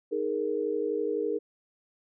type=chord; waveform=sine; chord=D# suspended fourth; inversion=none; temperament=just; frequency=311.1 / 414.8 / 466.7 Hz; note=D#4 / G#4 / A#4; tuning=0 / -2 / +2 cents; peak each=-34 / -30 / -30 dBFS; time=0.11-1.39 s; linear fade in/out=20 ms; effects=none